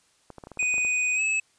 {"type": "clicks", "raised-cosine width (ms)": 1, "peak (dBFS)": -27, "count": 10, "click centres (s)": [0.303, 0.383, 0.438, 0.471, 0.517, 0.573, 0.628, 0.741, 0.781, 0.849]}
{"type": "tone with pitch glide", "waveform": "square", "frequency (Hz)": [2489, 2593], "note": ["D#7", "E7"], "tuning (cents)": [0, -29], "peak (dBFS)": -23, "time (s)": [0.59, 1.4], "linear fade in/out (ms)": 5, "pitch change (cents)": 71, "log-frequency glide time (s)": [1.15, 1.21]}
{"effects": ["white hiss -64 dBFS RMS until 1.58 s", "resampled to 22050 Hz"]}